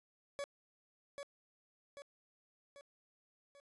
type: tone with echo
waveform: 40% pulse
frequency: 565 Hz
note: C#5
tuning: 33 cents sharp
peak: -38 dBFS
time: 0.39-0.44 s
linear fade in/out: 0 ms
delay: 790 ms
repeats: 4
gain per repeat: -5 dB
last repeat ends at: 3.6 s
effects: resampled to 24000 Hz